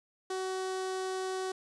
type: tone with notch filter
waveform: sawtooth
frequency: 375.9 Hz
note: F#4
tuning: 27 cents sharp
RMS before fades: -35 dBFS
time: 0.3-1.52 s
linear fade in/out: 5 ms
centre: 2400 Hz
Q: 2
effects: resampled to 22050 Hz + 10-bit